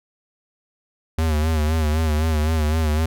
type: tone with vibrato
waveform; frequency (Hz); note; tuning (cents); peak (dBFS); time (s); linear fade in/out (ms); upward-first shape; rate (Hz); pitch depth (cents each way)
square; 78; D#2; +5; -18; 1.18-3.06; 5; sine; 3.9; 68
effects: none